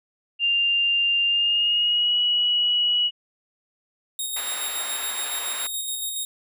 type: tone with pitch glide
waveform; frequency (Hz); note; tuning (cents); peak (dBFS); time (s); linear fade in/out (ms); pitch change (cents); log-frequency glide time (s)
sine; 2794 to 2924; F7 to F#7; 0 to -21; -18; 0.39-3.11; 50; +79; 1.26-2.16
type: tone with tremolo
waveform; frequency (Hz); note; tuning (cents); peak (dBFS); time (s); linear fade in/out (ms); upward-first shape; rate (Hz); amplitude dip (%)
10% pulse; 3729; A#7; 0; -18; 4.19-6.25; 2; square; 7.1; 30
type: band-pass noise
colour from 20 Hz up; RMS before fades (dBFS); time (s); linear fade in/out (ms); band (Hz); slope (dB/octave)
pink; -36; 4.36-5.67; 5; 890 to 3300; 12
effects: none